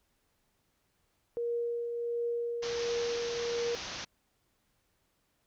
sine tone with tremolo, 472.2 Hz, A#4, 22 cents sharp, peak -29 dBFS, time 1.37-3.75 s, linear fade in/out 0 ms, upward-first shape triangle, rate 1.4 Hz, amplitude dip 40%
white low-pass noise, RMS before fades -41 dBFS, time 2.62-4.05 s, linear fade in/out 10 ms, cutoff 6300 Hz, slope 96 dB/octave
effects pink hiss -75 dBFS RMS until 5.46 s

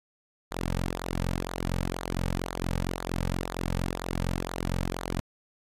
sawtooth tone with flanger, 44.32 Hz, F1, 26 cents sharp, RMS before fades -31 dBFS, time 0.51-5.2 s, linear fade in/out 0 ms, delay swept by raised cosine 0.35 to 2.95 ms, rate 2 Hz, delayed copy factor -0.8, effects resampled to 32000 Hz

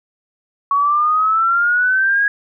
sine exponential sweep, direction up, 1116 to 1661.2 Hz, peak -12 dBFS, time 0.71-2.28 s, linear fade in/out 2 ms, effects none

